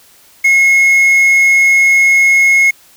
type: tone with quantisation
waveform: triangle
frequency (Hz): 2168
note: C#7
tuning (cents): -39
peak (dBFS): -4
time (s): 0.44-2.71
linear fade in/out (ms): 10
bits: 5
effects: white hiss -45 dBFS RMS until 2.96 s